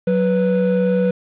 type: tone pair together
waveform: triangle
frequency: 185 / 493 Hz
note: F#3 / B4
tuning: 0 / -3 cents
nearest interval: octave + perfect fourth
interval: 1697 cents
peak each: -15 dBFS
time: 0.07-1.11 s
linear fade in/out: 5 ms
effects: resampled to 8000 Hz + 7-bit